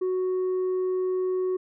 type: tone with tanh clipping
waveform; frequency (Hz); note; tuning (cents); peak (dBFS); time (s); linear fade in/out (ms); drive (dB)
sine; 370; F#4; 0; -24; 0.01-1.57; 10; 2
effects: none